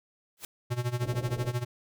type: noise with exponential growth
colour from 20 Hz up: white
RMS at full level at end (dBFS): -35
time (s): 0.37-0.45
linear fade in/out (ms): 1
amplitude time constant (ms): 17
type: tone with tremolo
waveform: square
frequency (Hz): 122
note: B2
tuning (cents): -21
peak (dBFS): -26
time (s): 0.7-1.65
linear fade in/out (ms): 20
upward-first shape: sine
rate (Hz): 13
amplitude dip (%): 85
type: low-pass noise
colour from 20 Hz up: white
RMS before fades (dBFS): -41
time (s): 1.01-1.52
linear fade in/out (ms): 10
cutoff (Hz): 630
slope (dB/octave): 48
effects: none